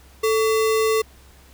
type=tone with sample-and-hold; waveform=sine; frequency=440 Hz; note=A4; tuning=in tune; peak=-16 dBFS; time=0.23-1.02 s; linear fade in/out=10 ms; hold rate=1575 Hz; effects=added 66 Hz sine -48 dBFS peak until 1.53 s + pink hiss -52 dBFS RMS until 1.53 s